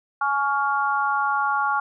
harmonic tone, 280 Hz, C#4, 18 cents sharp, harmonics 3 / 4 / 5, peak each -24 / -24 / -24 dBFS, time 0.21-1.8 s, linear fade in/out 5 ms, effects none

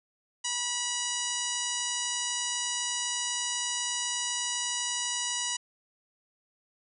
harmonic tone with a mistuned harmonic, 972 Hz, B5, 28 cents flat, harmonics 1 / 2 / 3 / 4 / 5 / 6 / 7 / 8 / 9, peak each -40 / -40 / -35 / -40 / -40 / -37 / -36 / -40 / -39 dBFS, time 0.44-5.57 s, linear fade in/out 10 ms, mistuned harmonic 9, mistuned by +33 cents, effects none

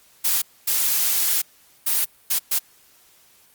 blue noise bursts at uneven times, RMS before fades -20 dBFS, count 5, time 0.24-0.42 / 0.67-1.42 / 1.86-2.05 / 2.3-2.39 / 2.51-2.59 s, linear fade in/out 10 ms, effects white hiss -55 dBFS RMS until 3.54 s + Opus 48 kbps

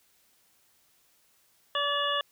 harmonic tone, 575 Hz, D5, 37 cents flat, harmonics 1 / 2 / 3 / 5 / 6, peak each -33 / -30 / -34 / -32 / -33 dBFS, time 1.75-2.21 s, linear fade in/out 2 ms, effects white hiss -66 dBFS RMS until 2.31 s

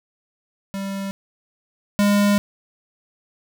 square tone pair in turn, 196 / 203.8 Hz, G3 / G#3, 0 / -32 cents, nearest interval minor second, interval 68 cents, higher second, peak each -26 / -15 dBFS, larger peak second, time 0.74-1.11 / 1.99-2.38 s, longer second, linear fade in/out 0 ms, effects none

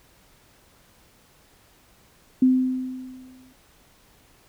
sine tone with exponential decay, 257.1 Hz, C4, 30 cents flat, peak -12 dBFS, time 2.42-3.53 s, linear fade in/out 5 ms, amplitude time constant 240 ms, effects pink hiss -57 dBFS RMS until 4.48 s

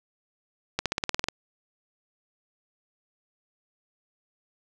accelerating click train, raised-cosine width 0.2 ms, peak -8 dBFS, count 10, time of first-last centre 0.79-1.285 s, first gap 67 ms, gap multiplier 0.95, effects none

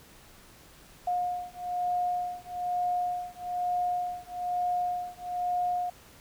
sine beating tone pair, 715 / 716.1 Hz, F5 / F5, +41 / +43 cents, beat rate 1.1 Hz, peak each -31 dBFS, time 1.07-5.9 s, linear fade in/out 5 ms, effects pink hiss -54 dBFS RMS until 6.2 s

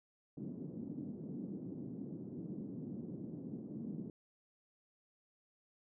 white band-pass noise, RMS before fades -45 dBFS, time 0.37-4.1 s, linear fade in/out 2 ms, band 150 to 290 Hz, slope 24 dB/octave, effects none

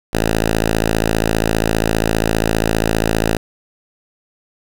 5% pulse tone, 55 Hz, A1, in tune, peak -3 dBFS, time 0.13-3.37 s, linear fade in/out 5 ms, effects none

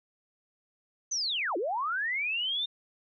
sine linear two-way sweep, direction down then up, 6272 to 315.3 to 3667 Hz, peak -28 dBFS, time 1.11-2.66 s, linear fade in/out 10 ms, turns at 1.57 s, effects none

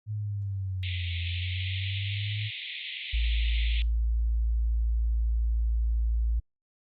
sine linear two-way sweep, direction down then up, 107.3 to 85.1 to 107.3 Hz, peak -29 dBFS, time 0.06-2.51 s, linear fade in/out 50 ms, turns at 1.17 s
white band-pass noise, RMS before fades -38 dBFS, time 0.83-3.82 s, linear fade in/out 0 ms, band 2000 to 3800 Hz, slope 96 dB/octave
sine tone, 56.4 Hz, A1, 44 cents sharp, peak -23 dBFS, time 3.13-6.4 s, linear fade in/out 10 ms
effects Opus 48 kbps

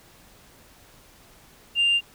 sine tone, 2794 Hz, F7, in tune, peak -16 dBFS, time 1.75-2.01 s, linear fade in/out 50 ms, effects tanh soft clip ceiling -15 dBFS + pink hiss -53 dBFS RMS until 2.14 s

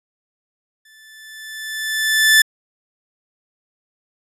sawtooth tone with exponential growth, 1754 Hz, A6, 6 cents flat, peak -4 dBFS, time 0.85-2.42 s, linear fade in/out 5 ms, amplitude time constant 340 ms, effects resampled to 32000 Hz

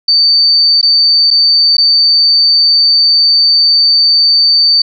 sine tone with dropouts, 4579 Hz, D8, 45 cents flat, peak -5 dBFS, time 0.08-4.82 s, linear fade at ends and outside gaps 5 ms, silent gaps 0.814-0.828 / 1.305-1.31 / 1.769-1.78 s, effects none

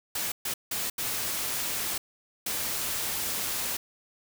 white noise bursts at uneven times, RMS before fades -31 dBFS, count 5, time 0.15-0.32 / 0.45-0.54 / 0.71-0.9 / 0.98-1.98 / 2.46-3.77 s, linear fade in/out 5 ms, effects none

